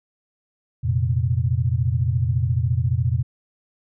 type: chord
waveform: sine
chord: F suspended fourth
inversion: none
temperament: equal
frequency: 87.31 / 116.54 / 130.81 Hz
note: F2 / Bb2 / C3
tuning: 0 / 0 / 0 cents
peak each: -23 / -21 / -23 dBFS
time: 0.83-3.23 s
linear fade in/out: 20 ms
effects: none